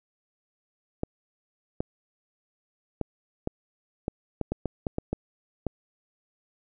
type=clicks; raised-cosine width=2 ms; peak=-14 dBFS; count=12; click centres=1.034 / 1.805 / 3.013 / 3.474 / 4.081 / 4.413 / 4.52 / 4.657 / 4.868 / 4.984 / 5.13 / 5.667 s; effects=none